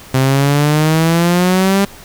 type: exponential sweep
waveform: sawtooth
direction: up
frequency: 130 to 200 Hz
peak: -6 dBFS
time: 0.14-1.85 s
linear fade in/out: 5 ms
effects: pink hiss -37 dBFS RMS until 2.04 s